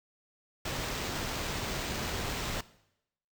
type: noise with sample-and-hold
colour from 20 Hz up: pink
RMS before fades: -35 dBFS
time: 0.65-2.61 s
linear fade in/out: 5 ms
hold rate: 11025 Hz
effects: noise-tail reverb RT60 0.8 s tail -19 dB re dry